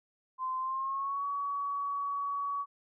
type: tone with pitch glide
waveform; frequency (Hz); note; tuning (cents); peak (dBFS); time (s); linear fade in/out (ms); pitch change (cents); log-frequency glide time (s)
sine; 1036 to 1129.8; C6 to C#6; -17 to +33; -31; 0.38-2.66; 50; +150; 0.58-1.24
effects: none